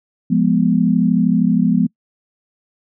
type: chord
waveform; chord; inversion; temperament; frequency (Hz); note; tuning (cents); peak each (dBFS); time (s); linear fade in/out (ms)
sine; F diminished; none; equal; 174.61 / 207.7 / 246.9; F3 / Ab3 / Cb4; 0 / 0 / 0; -16; 0.3-1.87; 10
effects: noise-tail reverb RT60 0.1 s tail -25 dB re dry